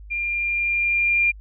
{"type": "tone with level ramp", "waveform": "sine", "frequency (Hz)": 2396, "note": "D7", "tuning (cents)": 34, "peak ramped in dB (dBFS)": [-23, -15], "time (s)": [0.1, 1.32], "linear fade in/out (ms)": 20, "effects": ["added 51 Hz sine -38 dBFS peak until 1.4 s"]}